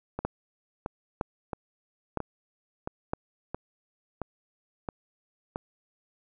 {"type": "two click trains", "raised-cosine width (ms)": 1, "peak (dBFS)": [-14, -18], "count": [4, 9], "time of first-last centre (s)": [[0.25, 3.135], [0.19, 5.559]], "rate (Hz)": [1.04, 1.49], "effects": []}